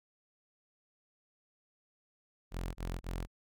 sawtooth tone bursts, 43.65 Hz, F1, in tune, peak -32 dBFS, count 3, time 2.51-3.272 s, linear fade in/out 50 ms, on 240 ms, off 21 ms, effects none

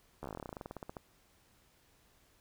slowing click train, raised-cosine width 1 ms, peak -28 dBFS, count 22, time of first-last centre 0.23-0.968 s, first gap 13 ms, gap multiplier 1.09, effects pink hiss -68 dBFS RMS until 2.4 s

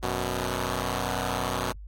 5% pulse tone pair together, 92.5 / 123.47 Hz, F#2 / B2, 0 / 0 cents, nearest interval perfect fourth, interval 500 cents, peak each -19 / -19 dBFS, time 0.02-1.73 s, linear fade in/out 20 ms, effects added 50 Hz sine -39 dBFS peak until 1.87 s + AAC 48 kbps

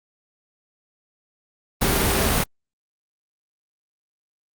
sine tone in noise, 392 Hz, G4, in tune, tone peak -29 dBFS, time 1.84-2.28 s, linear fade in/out 10 ms, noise pink, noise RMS -20 dBFS, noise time 1.81-2.44 s, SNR -12 dB, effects Opus 48 kbps

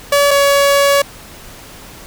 sawtooth tone pair in turn, 570 / 563.1 Hz, C#5 / C#5, +48 / +27 cents, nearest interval unison, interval 21 cents, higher first, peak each -5 dBFS, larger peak neither, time 0.12-0.31 / 0.31-1.02 s, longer second, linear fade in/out 5 ms, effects pink hiss -36 dBFS RMS until 2.06 s

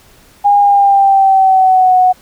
sine tone with pitch glide, 813 to 737 Hz, G#5 to F#5, -37 to -7 cents, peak -5 dBFS, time 0.44-2.13 s, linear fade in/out 20 ms, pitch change -170 cents, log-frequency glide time 0.6-1.95 s, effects pink hiss -45 dBFS RMS until 2.21 s

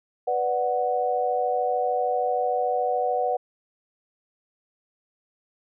sine chord, B minor, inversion none, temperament equal, 493.9 / 587.3 / 740 Hz, B4 / D5 / F#5, 0 / 0 / 0 cents, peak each -26 / -29 / -24 dBFS, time 0.27-3.37 s, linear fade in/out 10 ms, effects none

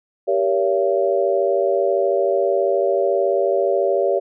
sine chord, G diminished seventh, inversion none, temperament just, 392 / 470.4 / 564.5 / 677.4 Hz, G4 / Bb4 / Db5 / Fb5, 0 / +16 / +31 / +47 cents, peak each -20 / -24 / -19 / -23 dBFS, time 0.27-4.2 s, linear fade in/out 20 ms, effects none

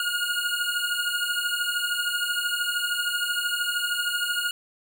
25% pulse beating tone pair, 1428 / 1441 Hz, F6 / F#6, +38 / -46 cents, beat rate 13 Hz, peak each -24 dBFS, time 0-4.51 s, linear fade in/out 2 ms, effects none

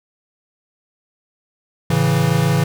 square chord, A major, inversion none, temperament equal, 110 / 138.59 / 164.81 Hz, A2 / C#3 / E3, 0 / 0 / 0 cents, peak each -22 / -18 / -18 dBFS, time 1.9-2.64 s, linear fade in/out 5 ms, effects none

